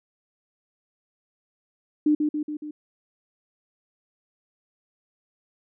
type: tone with echo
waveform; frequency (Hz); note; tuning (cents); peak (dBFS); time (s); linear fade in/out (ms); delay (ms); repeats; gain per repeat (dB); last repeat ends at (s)
sine; 300.5; D4; +40; -16; 2.06-2.15; 5; 140; 4; -4; 2.71
effects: none